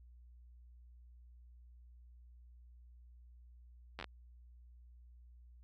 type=slowing click train; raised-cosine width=0.3 ms; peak=-27 dBFS; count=5; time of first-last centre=3.99-4.043 s; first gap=10 ms; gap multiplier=1.19; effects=added 60 Hz sine -56 dBFS peak until 5.63 s